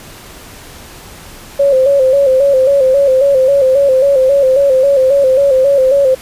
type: tone with vibrato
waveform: sine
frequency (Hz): 540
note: C#5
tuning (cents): -45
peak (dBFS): -6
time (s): 1.59-6.15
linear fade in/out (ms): 10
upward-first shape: square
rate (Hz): 3.7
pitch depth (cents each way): 62
effects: pink hiss -34 dBFS RMS until 6.21 s + resampled to 32000 Hz